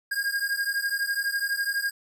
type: beating tone pair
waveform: square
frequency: 1617 / 1629 Hz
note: G#6 / G#6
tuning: -47 / -34 cents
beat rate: 12 Hz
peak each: -29 dBFS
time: 0.11-1.91 s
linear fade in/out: 10 ms
effects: none